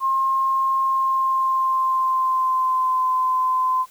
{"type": "tone with pitch glide", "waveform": "sine", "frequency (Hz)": [1067, 1028.3], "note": ["C6", "C6"], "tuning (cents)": [34, -30], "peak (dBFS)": -17, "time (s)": [0, 3.86], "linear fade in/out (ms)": 50, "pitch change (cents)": -64, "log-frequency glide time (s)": [0.82, 3.06], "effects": ["white hiss -52 dBFS RMS until 3.9 s"]}